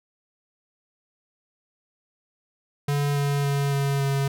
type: tone with pitch steps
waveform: square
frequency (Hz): 143.5 / 142.18 / 140.87 / 139.58 / 138.29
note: D3 / C#3 / C#3 / C#3 / C#3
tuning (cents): -40 / +44 / +28 / +12 / -4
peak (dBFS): -22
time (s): 2.88-4.28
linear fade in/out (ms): 5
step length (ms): 280
effects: none